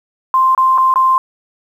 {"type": "tone with dropouts", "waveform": "sine", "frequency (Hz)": 1046.5, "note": "C6", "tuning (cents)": 0, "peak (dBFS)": -8, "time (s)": [0.34, 1.18], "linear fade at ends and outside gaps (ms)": 1, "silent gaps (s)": [[0.549, 0.577], [0.778, 0.782], [0.94, 0.958]], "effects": ["7-bit"]}